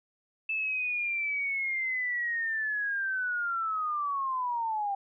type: linear sweep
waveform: sine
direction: down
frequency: 2636 to 784 Hz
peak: -28 dBFS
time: 0.49-4.95 s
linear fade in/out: 5 ms
effects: none